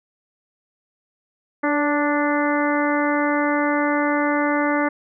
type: harmonic tone with a mistuned harmonic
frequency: 293.2 Hz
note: D4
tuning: 3 cents flat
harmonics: 1 / 2 / 3 / 4 / 5 / 6 / 7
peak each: -21 / -24 / -26 / -27 / -28 / -29 / -29 dBFS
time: 1.63-4.89 s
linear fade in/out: 10 ms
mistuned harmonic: 2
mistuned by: -21 cents
effects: none